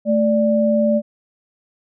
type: tone pair together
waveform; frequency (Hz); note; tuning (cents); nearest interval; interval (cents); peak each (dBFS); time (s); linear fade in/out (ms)
sine; 220 / 587.3; A3 / D5; 0 / 0; octave + perfect fourth; 1700; -16; 0.05-1.02; 50
effects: none